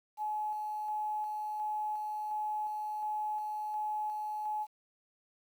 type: tone with tremolo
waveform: sine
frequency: 850 Hz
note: G#5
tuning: 40 cents sharp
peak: -32 dBFS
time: 0.17-4.67 s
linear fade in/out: 50 ms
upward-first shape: square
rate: 1.4 Hz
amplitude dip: 25%
effects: 10-bit